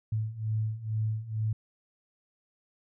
sine beating tone pair, 107.9 / 110.1 Hz, A2 / A2, -33 / +2 cents, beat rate 2.2 Hz, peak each -33 / -30 dBFS, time 0.12-1.53 s, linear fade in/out 5 ms, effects none

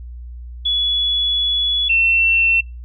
sine tone pair in turn, 3400 / 2699 Hz, G#7 / E7, +40 / +40 cents, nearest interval major third, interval 400 cents, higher first, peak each -15 / -12 dBFS, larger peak second, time 0.65-1.89 / 1.89-2.61 s, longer first, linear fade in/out 10 ms, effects noise-tail reverb RT60 0.3 s tail -26 dB re dry + added 60 Hz sine -30 dBFS peak until 2.84 s

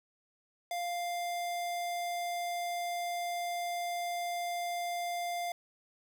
square tone, 698.5 Hz, F5, in tune, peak -34 dBFS, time 0.71-5.52 s, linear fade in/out 2 ms, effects none

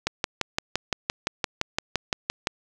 click train, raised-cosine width 0.2 ms, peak -6 dBFS, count 15, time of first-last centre 0.07-2.471 s, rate 5.83 Hz, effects none

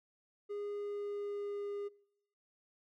triangle tone with pitch glide, 410.3 to 406.5 Hz, G#4 to G#4, -21 to -37 cents, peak -36 dBFS, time 0.49-1.89 s, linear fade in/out 20 ms, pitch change -16 cents, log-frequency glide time 0.71-1.71 s, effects noise-tail reverb RT60 0.8 s tail -24 dB re dry

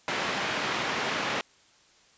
white band-pass noise, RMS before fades -30 dBFS, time 0.08-1.41 s, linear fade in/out 0 ms, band 150 to 2400 Hz, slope 12 dB/octave, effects white hiss -60 dBFS RMS until 2.17 s + resampled to 16000 Hz

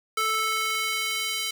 square tone with high-pass filter sweep, 438.9 Hz, A4, 4 cents flat, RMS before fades -27 dBFS, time 0.17-1.51 s, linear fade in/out 5 ms, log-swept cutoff 1200 to 3000 Hz, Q 1.4, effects 8-bit

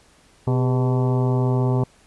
harmonic tone with a mistuned harmonic, 126.1 Hz, B2, 36 cents sharp, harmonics 1 / 2 / 3 / 4 / 5 / 6 / 7 / 8 / 9, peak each -18 / -26 / -26 / -33 / -33 / -37 / -33 / -39 / -40 dBFS, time 0.47-1.84 s, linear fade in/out 5 ms, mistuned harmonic 3, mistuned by +73 cents, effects pink hiss -55 dBFS RMS until 2.06 s + resampled to 24000 Hz

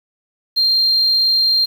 triangle tone, 4186 Hz, C8, in tune, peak -9 dBFS, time 0.56-1.66 s, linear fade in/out 20 ms, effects tanh soft clip ceiling -9 dBFS + 7-bit

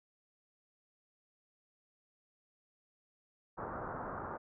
white low-pass noise, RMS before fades -42 dBFS, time 3.57-4.38 s, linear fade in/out 20 ms, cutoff 1400 Hz, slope 48 dB/octave, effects none

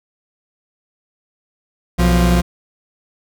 40% pulse tone pair together, 61.91 / 174.61 Hz, B1 / F3, +5 / 0 cents, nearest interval octave + tritone, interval 1795 cents, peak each -13 dBFS, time 1.98-2.42 s, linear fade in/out 20 ms, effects none

